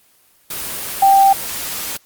sine tone in noise, 784 Hz, G5, in tune, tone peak -7 dBFS, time 1.02-1.33 s, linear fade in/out 5 ms, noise white, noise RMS -25 dBFS, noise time 0.5-1.97 s, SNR +15 dB, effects white hiss -54 dBFS RMS until 2.05 s + Opus 24 kbps

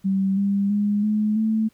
sine tone with pitch steps, 192.9 / 199.24 / 205.8 / 212.6 / 219.5 Hz, G3 / G3 / G#3 / G#3 / A3, -28 / +28 / -16 / +41 / -4 cents, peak -18 dBFS, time 0.04-1.69 s, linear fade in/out 20 ms, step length 330 ms, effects pink hiss -62 dBFS RMS until 1.73 s

